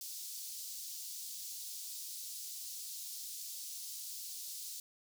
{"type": "high-pass noise", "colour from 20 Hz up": "pink", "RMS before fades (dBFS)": -45, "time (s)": [0.01, 4.8], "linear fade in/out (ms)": 2, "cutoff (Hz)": 4500, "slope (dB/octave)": 24, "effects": []}